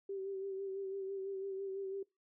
sine tone with vibrato, 388.5 Hz, G4, 16 cents flat, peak -38 dBFS, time 0.09-2.03 s, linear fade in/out 5 ms, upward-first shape sine, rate 6 Hz, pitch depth 33 cents each way, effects noise-tail reverb RT60 0.2 s tail -22 dB re dry

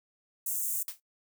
white high-pass noise, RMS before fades -32 dBFS, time 0.46-0.83 s, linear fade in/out 5 ms, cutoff 6800 Hz, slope 48 dB/octave
blue noise with exponential decay, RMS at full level -32 dBFS, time 0.88-1 s, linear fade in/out 2 ms, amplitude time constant 25 ms
effects noise-tail reverb RT60 0.1 s tail -18 dB re dry

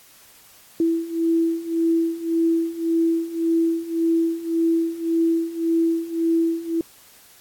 sine beating tone pair, 329.7 / 331.5 Hz, E4 / E4, 0 / +10 cents, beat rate 1.8 Hz, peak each -23 / -20 dBFS, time 0.8-6.81 s, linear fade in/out 2 ms, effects white hiss -50 dBFS RMS until 7.4 s + AAC 64 kbps

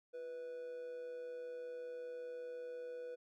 triangle tone with amplitude modulation, 492.6 Hz, B4, 5 cents flat, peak -40 dBFS, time 0.13-3.16 s, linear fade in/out 20 ms, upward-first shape sine, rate 145 Hz, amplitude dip 40%, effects none

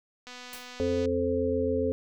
click train, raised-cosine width 0.2 ms, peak -27 dBFS, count 196, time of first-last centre 0.27-1.056 s, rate 248 Hz
white noise with exponential decay, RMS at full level -39 dBFS, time 0.53-0.73 s, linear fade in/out 1 ms, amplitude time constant 43 ms
harmonic tone, 87.31 Hz, F2, in tune, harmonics 1 / 3 / 5 / 6, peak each -34 / -30 / -28 / -30 dBFS, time 0.8-1.92 s, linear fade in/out 0 ms
effects none

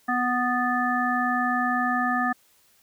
harmonic tone with a mistuned harmonic, 246.9 Hz, B3, in tune, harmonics 1 / 3 / 5 / 7, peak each -27 / -27 / -27 / -27 dBFS, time 0.08-2.33 s, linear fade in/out 10 ms, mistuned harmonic 7, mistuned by +22 cents, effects white hiss -61 dBFS RMS until 2.82 s

